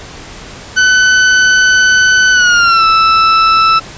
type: tone with pitch glide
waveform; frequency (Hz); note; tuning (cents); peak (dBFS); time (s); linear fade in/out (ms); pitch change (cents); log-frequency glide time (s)
40% pulse; 1506 to 1318.6; F#6 to E6; +30 to 0; -5; 0.76-3.8; 20; -230; 2.32-2.85
effects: pink hiss -30 dBFS RMS until 3.97 s + resampled to 16000 Hz